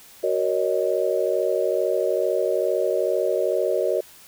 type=chord; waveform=sine; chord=D# minor seventh; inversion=first; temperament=just; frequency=373.4 / 466.7 / 560 / 622.3 Hz; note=F#4 / A#4 / C#5 / D#5; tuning=+16 / +2 / +18 / 0 cents; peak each=-25 dBFS; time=0.23-4.01 s; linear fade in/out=10 ms; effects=white hiss -48 dBFS RMS until 4.27 s